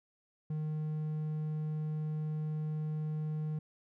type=tone; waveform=triangle; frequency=154 Hz; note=D#3; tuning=17 cents flat; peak=-31 dBFS; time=0.5-3.59 s; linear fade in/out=5 ms; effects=none